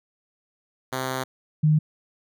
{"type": "tone pair in turn", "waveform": ["5% pulse", "sine"], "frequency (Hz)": [130.4, 153.47], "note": ["C3", "D#3"], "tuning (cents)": [-5, -23], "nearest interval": "minor third", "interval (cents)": 282, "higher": "second", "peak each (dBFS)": [-15, -15], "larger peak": "neither", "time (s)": [[0.92, 1.24], [1.63, 1.79]], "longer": "first", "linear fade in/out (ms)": 10, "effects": []}